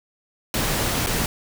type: noise with dropouts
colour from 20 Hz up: pink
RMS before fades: -23 dBFS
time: 0.54-1.26 s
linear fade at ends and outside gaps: 1 ms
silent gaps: 1.063-1.07 s
effects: none